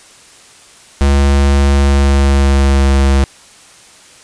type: tone with pitch glide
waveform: square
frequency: 69.8 to 68.28 Hz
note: C#2 to C#2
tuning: +13 to -26 cents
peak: -8 dBFS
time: 1.01-3.24 s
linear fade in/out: 0 ms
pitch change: -39 cents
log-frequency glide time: 1.77-2.93 s
effects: white hiss -41 dBFS RMS until 4.23 s + resampled to 22050 Hz